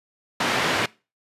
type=band-pass noise; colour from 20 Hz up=white; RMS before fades=-23 dBFS; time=0.4-0.86 s; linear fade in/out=5 ms; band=120 to 2500 Hz; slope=12 dB/octave; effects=noise-tail reverb RT60 0.3 s tail -22 dB re dry + resampled to 32000 Hz